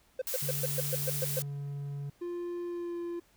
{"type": "tone bursts", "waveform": "triangle", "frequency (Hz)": 516, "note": "C5", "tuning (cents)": -24, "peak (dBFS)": -27, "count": 9, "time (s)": [0.19, 1.393], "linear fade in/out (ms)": 5, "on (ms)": 27, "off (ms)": 120}
{"type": "noise", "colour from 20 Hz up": "blue", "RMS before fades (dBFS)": -35, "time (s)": [0.27, 1.42], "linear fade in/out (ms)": 0}
{"type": "tone", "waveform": "triangle", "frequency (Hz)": 141.8, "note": "C#3", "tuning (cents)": 40, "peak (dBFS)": -33, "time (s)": [0.42, 2.1], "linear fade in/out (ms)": 5}
{"type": "tone with pitch glide", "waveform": "triangle", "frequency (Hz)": [349.1, 344.3], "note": ["F4", "F4"], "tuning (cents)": [-1, -25], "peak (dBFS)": -32, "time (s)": [2.21, 3.2], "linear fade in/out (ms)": 10, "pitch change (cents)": -24, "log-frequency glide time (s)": [2.64, 2.99]}
{"effects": ["pink hiss -66 dBFS RMS until 3.36 s"]}